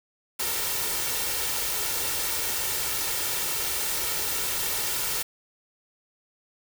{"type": "noise with comb filter", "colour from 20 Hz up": "white", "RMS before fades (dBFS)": -28, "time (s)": [0.39, 5.23], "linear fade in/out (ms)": 10, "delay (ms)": 2.2, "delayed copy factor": 0.5, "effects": []}